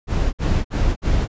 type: noise bursts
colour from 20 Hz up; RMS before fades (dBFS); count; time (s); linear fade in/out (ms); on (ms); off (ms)
brown; -18; 4; 0.07-1.278; 50; 260; 56
effects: resampled to 16000 Hz